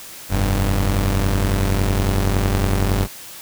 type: tone pair together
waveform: sawtooth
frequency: 43.58 / 98 Hz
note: F1 / G2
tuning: -3 / 0 cents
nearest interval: octave + major second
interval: 1403 cents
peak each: -15 dBFS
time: 0.29-3.08 s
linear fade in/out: 50 ms
effects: white hiss -37 dBFS RMS until 3.41 s